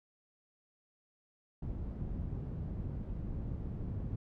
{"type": "low-pass noise", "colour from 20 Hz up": "white", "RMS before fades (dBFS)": -39, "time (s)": [1.62, 4.16], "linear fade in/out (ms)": 5, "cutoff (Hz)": 130, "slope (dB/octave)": 12, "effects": []}